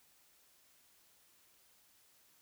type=silence; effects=white hiss -68 dBFS RMS until 2.41 s